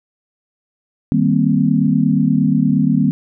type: chord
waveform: sine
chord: C minor seventh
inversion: first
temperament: equal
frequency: 155.56 / 196 / 233.1 / 261.6 Hz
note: Eb3 / G3 / Bb3 / C4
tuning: 0 / 0 / 0 / 0 cents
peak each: -17 dBFS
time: 1.12-3.11 s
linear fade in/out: 0 ms
effects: none